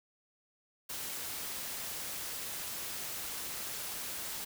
white noise, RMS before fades -40 dBFS, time 0.89-4.45 s, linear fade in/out 10 ms, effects none

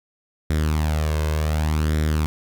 sawtooth tone with flanger, 77.1 Hz, D#2, 15 cents flat, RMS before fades -21 dBFS, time 0.5-2.26 s, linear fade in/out 0 ms, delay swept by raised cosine 0.54 to 1.94 ms, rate 0.67 Hz, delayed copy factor +0.6, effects none

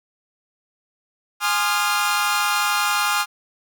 sawtooth chord, F minor seventh, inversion first, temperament equal with one note detuned, 830.6 / 1046.5 / 1220.3 / 1396.9 Hz, Ab5 / C6 / Eb6 / F6, 0 / 0 / -34 / 0 cents, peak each -21 / -23 / -20 / -19 dBFS, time 1.4-3.26 s, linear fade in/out 50 ms, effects none

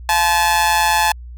sawtooth tone with amplitude modulation, 863 Hz, A5, 34 cents flat, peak -6 dBFS, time 0.09-1.12 s, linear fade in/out 2 ms, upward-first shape sine, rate 169 Hz, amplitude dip 70%, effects added 60 Hz sine -31 dBFS peak until 1.37 s

